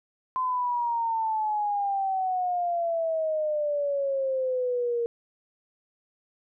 sine exponential sweep, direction down, 1032 to 466.2 Hz, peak -24 dBFS, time 0.36-5.06 s, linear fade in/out 0 ms, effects none

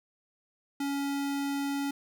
square tone, 280.3 Hz, C#4, 19 cents sharp, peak -30 dBFS, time 0.8-1.91 s, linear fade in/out 5 ms, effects none

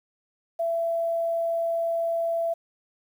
sine tone, 669 Hz, E5, 25 cents sharp, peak -23 dBFS, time 0.59-2.54 s, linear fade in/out 10 ms, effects 9-bit

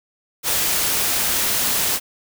white noise, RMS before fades -20 dBFS, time 0.43-2 s, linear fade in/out 50 ms, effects none

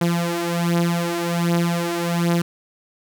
sawtooth beating tone pair, 170.3 / 171.6 Hz, F3 / F3, -43 / -30 cents, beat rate 1.3 Hz, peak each -19 / -17 dBFS, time 0.01-2.42 s, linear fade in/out 5 ms, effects none

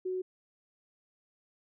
sine tone, 370.3 Hz, F#4, 1 cent sharp, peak -31 dBFS, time 0.05-0.22 s, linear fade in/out 10 ms, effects none

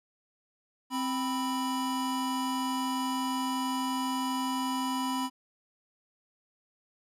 square tone pair together, 261.6 / 987.7 Hz, C4 / B5, 0 / 0 cents, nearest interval octave + major seventh, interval 2300 cents, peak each -32 / -33 dBFS, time 0.9-5.3 s, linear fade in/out 50 ms, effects resampled to 32000 Hz + 11-bit

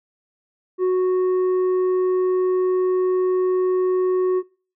triangle tone with tanh clipping, 368.8 Hz, F#4, 6 cents flat, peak -17 dBFS, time 0.78-4.43 s, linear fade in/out 50 ms, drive 9 dB, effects noise-tail reverb RT60 0.4 s tail -24 dB re dry

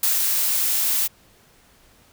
blue noise with ADSR envelope, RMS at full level -19 dBFS, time 0.03-1.08 s, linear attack 3 ms, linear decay 150 ms, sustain -2 dB, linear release 19 ms, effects pink hiss -55 dBFS RMS until 2.12 s

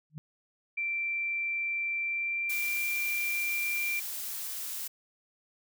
sine tone with exponential growth, 152.1 Hz, D#3, 39 cents flat, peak -34 dBFS, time 0.1-0.18 s, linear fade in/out 0 ms, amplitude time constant 16 ms
sine tone with pitch glide, 2349 to 2371 Hz, D7 to D7, 0 to +16 cents, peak -29 dBFS, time 0.77-4 s, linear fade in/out 10 ms, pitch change +16 cents, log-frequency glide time 2.02-2.85 s
blue noise, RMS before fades -37 dBFS, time 2.49-4.88 s, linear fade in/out 10 ms
effects none

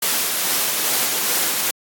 white noise with tremolo, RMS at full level -19 dBFS, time 0.02-1.71 s, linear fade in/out 5 ms, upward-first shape sine, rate 2.4 Hz, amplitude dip 25%, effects high-pass 200 Hz 12 dB/octave + AAC 64 kbps

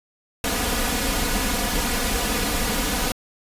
pink noise with comb filter, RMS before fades -23 dBFS, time 0.44-3.12 s, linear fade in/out 2 ms, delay 4.1 ms, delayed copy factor +0.75, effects resampled to 32000 Hz

